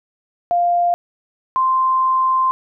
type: tone pair in turn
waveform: sine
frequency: 698.5 / 1043.6 Hz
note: F5 / C6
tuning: 0 / -5 cents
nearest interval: perfect fifth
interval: 695 cents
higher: second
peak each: -13 dBFS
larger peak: neither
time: 0.51-0.94 / 1.56-2.51 s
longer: second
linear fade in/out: 0 ms
effects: none